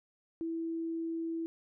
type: tone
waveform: sine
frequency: 329.2 Hz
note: E4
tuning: 2 cents flat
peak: -33 dBFS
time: 0.41-1.46 s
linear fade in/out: 0 ms
effects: none